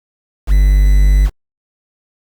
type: tone with quantisation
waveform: triangle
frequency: 49 Hz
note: G1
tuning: in tune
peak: -4 dBFS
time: 0.47-1.3 s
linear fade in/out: 50 ms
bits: 5
effects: Opus 48 kbps